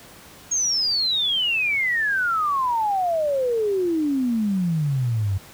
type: exponential sweep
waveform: sine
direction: down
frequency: 6645 to 92.8 Hz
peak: -19 dBFS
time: 0.51-5.38 s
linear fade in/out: 10 ms
effects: pink hiss -45 dBFS RMS until 5.53 s + high-pass 60 Hz 12 dB/octave